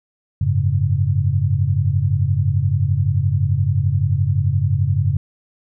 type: chord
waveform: sine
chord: F# suspended second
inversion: none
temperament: just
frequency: 92.5 / 104.06 / 138.75 Hz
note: F#2 / G#2 / C#3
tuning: 0 / +4 / +2 cents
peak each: -19 dBFS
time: 0.41-5.17 s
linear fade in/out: 5 ms
effects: none